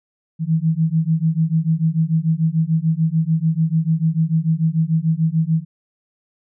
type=beating tone pair; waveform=sine; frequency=157.9 / 164.7 Hz; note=D#3 / E3; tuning=+26 / -1 cents; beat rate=6.8 Hz; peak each=-18 dBFS; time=0.39-5.65 s; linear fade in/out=50 ms; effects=none